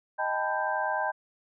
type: tone cluster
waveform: sine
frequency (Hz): 624 / 792 / 882 / 996 / 1572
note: D#5 / G5 / A5 / B5 / G6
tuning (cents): +5 / +18 / +4 / +14 / +4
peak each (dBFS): -33 / -32 / -33 / -34 / -32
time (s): 0.18-1.12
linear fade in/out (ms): 20
effects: none